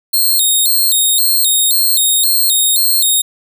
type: tone with vibrato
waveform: 5% pulse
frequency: 3969 Hz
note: B7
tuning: 8 cents sharp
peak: -3 dBFS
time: 0.13-3.22 s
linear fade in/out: 10 ms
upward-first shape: square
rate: 1.9 Hz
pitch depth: 110 cents each way
effects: none